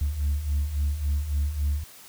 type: beating tone pair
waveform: sine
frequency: 70 / 73.6 Hz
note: C#2 / D2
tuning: +18 / +4 cents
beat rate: 3.6 Hz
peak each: -28 / -23 dBFS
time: 0.01-1.84 s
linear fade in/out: 5 ms
effects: tanh soft clip ceiling -19 dBFS + white hiss -48 dBFS RMS until 2.08 s